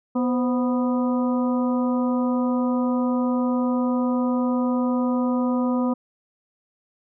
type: harmonic tone with a mistuned harmonic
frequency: 246.9 Hz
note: B3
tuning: in tune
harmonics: 1 / 2 / 3 / 4 / 5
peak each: -20 / -28 / -35 / -32 / -35 dBFS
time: 0.15-5.94 s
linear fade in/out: 10 ms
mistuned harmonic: 2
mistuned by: +73 cents
effects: none